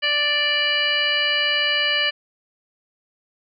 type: harmonic tone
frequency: 587.3 Hz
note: D5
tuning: in tune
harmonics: 1 / 2 / 3 / 4 / 5 / 7 / 8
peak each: -30 / -33 / -23 / -25 / -21 / -32 / -31 dBFS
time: 0.02-2.11 s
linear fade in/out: 20 ms
effects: none